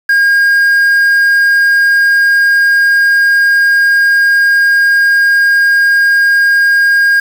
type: tone with quantisation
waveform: triangle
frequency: 1621 Hz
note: G#6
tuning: 42 cents flat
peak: -4 dBFS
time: 0.09-7.2 s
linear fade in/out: 5 ms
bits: 5
effects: none